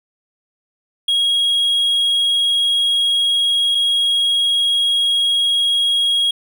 triangle tone pair in turn, 3293 / 3293 Hz, G#7 / G#7, -15 / -15 cents, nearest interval unison, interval 0 cents, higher neither, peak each -12 dBFS, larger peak neither, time 1.08-3.75 / 3.75-6.31 s, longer first, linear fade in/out 5 ms, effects none

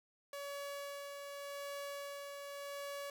sawtooth tone with tremolo, 566 Hz, C#5, 36 cents sharp, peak -38 dBFS, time 0.33-3.1 s, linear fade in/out 2 ms, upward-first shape sine, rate 0.86 Hz, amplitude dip 35%, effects 11-bit

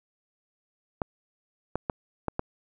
clicks, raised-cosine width 1 ms, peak -13 dBFS, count 5, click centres 1.018 / 1.756 / 1.898 / 2.283 / 2.394 s, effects none

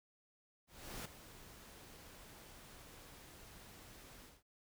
pink noise with ADSR envelope, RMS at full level -45 dBFS, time 0.67-4.43 s, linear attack 380 ms, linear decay 9 ms, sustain -12 dB, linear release 200 ms, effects none

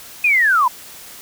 sine linear sweep, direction down, 2530 to 938 Hz, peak -11 dBFS, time 0.24-0.68 s, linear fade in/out 5 ms, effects white hiss -38 dBFS RMS until 1.21 s

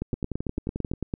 two click trains, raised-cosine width 3 ms, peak -17 / -15 dBFS, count 10 / 11, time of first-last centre 0.14-0.936 / 0.02-1.139 s, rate 11.3 / 8.94 Hz, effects none

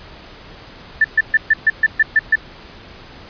sine tone bursts, 1768 Hz, A6, 8 cents sharp, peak -8 dBFS, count 9, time 1.01-2.356 s, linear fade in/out 5 ms, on 34 ms, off 130 ms, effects pink hiss -39 dBFS RMS until 3.29 s + resampled to 11025 Hz

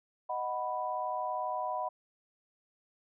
sine chord, B major, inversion first, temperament equal, 622.3 / 740 / 987.8 Hz, D#5 / F#5 / B5, 0 / 0 / 0 cents, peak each -38 / -36 / -35 dBFS, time 0.29-1.89 s, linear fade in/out 10 ms, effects none

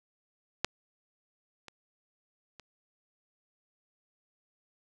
clicks, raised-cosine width 0.2 ms, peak -9 / -28 / -30 dBFS, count 3, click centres 0.646 / 1.683 / 2.597 s, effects none

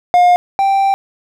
triangle tone pair in turn, 712 / 783.9 Hz, F5 / G5, +33 / 0 cents, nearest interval major second, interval 167 cents, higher second, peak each -4 / -8 dBFS, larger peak first, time 0.14-0.36 / 0.59-0.94 s, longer second, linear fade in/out 0 ms, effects none

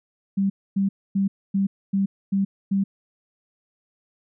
sine tone bursts, 196 Hz, G3, in tune, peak -18 dBFS, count 7, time 0.37-2.84 s, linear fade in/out 10 ms, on 130 ms, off 260 ms, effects none

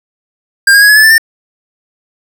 square tone with pitch steps, 1601 / 1632.8 / 1665.1 / 1698.2 / 1731.8 / 1766.2 / 1801.2 Hz, G6 / G#6 / G#6 / G#6 / A6 / A6 / A6, +36 / -30 / +4 / +38 / -28 / +6 / +40 cents, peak -3 dBFS, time 0.67-1.181 s, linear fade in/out 5 ms, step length 73 ms, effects none

